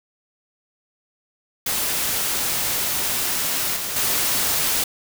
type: noise with level steps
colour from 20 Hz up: white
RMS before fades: -23 / -27 / -21 dBFS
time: 1.66-4.84 s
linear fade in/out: 5 ms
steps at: 3.76 / 3.96 s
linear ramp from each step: 5 ms
effects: none